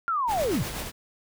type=linear sweep; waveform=sine; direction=down; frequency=1410 to 94.1 Hz; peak=-23 dBFS; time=0.08-0.63 s; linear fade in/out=0 ms
type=noise with tremolo; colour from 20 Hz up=pink; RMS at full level=-32 dBFS; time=0.27-0.92 s; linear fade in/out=50 ms; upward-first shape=sine; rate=8.2 Hz; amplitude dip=40%
effects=none